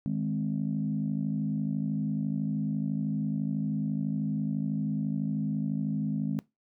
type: chord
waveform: sine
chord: Ab major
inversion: second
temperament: equal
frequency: 155.56 / 207.7 / 261.6 Hz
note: Eb3 / Ab3 / C4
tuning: 0 / 0 / 0 cents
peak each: -31 / -30 / -33 dBFS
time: 0.06-6.39 s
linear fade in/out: 0 ms
effects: noise-tail reverb RT60 0.2 s tail -21 dB re dry + tanh soft clip ceiling -19 dBFS